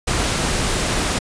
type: noise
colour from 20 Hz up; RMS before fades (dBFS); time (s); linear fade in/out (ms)
pink; -20; 0.07-1.19; 10
effects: resampled to 22050 Hz